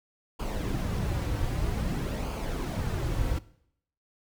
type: noise with flanger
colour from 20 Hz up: brown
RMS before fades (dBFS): -30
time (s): 0.39-3.39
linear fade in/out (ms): 10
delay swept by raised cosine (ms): 0.52 to 4.92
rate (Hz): 0.52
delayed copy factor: -0.5
effects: noise-tail reverb RT60 0.7 s tail -19 dB re dry